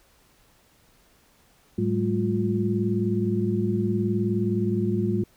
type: tone cluster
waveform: sine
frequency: 108 / 192.7 / 212 / 353.6 Hz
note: A2 / G3 / G#3 / F4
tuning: -32 / -29 / +36 / +22 cents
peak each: -27 dBFS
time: 1.78-5.24 s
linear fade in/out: 5 ms
effects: pink hiss -60 dBFS RMS until 5.36 s